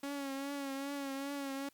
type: tone with vibrato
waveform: sawtooth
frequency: 277.2 Hz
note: C#4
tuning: in tune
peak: -34 dBFS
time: 0.03-1.69 s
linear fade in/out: 5 ms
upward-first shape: triangle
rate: 2.5 Hz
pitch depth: 51 cents each way
effects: white hiss -69 dBFS RMS until 1.73 s + Opus 48 kbps